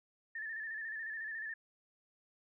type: tone with vibrato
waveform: sine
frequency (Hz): 1773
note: A6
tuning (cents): +13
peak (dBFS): -39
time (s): 0.35-1.54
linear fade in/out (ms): 5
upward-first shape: square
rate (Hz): 14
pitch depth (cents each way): 46
effects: none